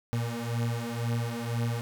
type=beating tone pair; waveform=35% pulse; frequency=116.54 / 118.54 Hz; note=A#2 / A#2; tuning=0 / +29 cents; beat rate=2 Hz; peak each=-30 dBFS; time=0.13-1.81 s; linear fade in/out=0 ms; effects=none